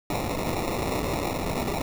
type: noise with sample-and-hold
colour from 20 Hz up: violet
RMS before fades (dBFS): -28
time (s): 0.1-1.82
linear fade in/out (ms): 2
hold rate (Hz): 1575
effects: none